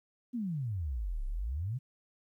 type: exponential two-way sweep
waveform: sine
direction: down then up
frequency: 256.6 to 31.39 to 137.5 Hz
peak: -32 dBFS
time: 0.33-1.79 s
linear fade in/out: 20 ms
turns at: 1.25 s
effects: 12-bit